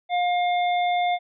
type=harmonic tone; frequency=710 Hz; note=F5; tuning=28 cents sharp; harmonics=1 / 3 / 5; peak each=-20 / -30 / -34 dBFS; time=0.09-1.19 s; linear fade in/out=50 ms; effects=none